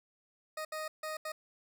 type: tone bursts at uneven times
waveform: 20% pulse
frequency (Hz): 622.3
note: D#5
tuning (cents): 0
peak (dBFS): -32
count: 4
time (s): 0.57-0.65 / 0.72-0.88 / 1.03-1.17 / 1.25-1.32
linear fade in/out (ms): 5
effects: none